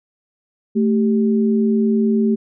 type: tone pair together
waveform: sine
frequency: 220 / 390.9 Hz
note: A3 / G4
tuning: 0 / -5 cents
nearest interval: minor seventh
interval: 995 cents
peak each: -14 / -20 dBFS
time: 0.75-2.36 s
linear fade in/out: 20 ms
effects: none